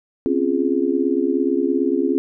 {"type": "chord", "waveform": "sine", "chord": "Db major seventh", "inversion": "third", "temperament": "just", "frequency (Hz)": [259.9, 277.2, 346.5, 415.8], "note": ["C4", "Db4", "F4", "Ab4"], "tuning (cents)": [-11, 0, -14, 2], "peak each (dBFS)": [-23, -21, -21, -23], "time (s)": [0.26, 2.18], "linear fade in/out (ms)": 0, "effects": []}